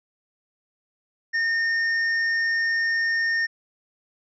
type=tone with tanh clipping; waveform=sine; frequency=1828 Hz; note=A#6; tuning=34 cents flat; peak=-22 dBFS; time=1.33-3.47 s; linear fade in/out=20 ms; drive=8 dB; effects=resampled to 16000 Hz